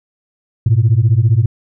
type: beating tone pair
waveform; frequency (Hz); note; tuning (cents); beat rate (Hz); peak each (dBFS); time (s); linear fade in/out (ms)
sine; 105.2 / 120.2; G#2 / B2; +23 / -46; 15; -10; 0.66-1.46; 5
effects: tanh soft clip ceiling -4 dBFS